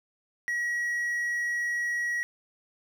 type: tone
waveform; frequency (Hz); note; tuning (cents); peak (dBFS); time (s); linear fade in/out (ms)
triangle; 1913; A#6; +44; -25; 0.48-2.23; 0
effects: none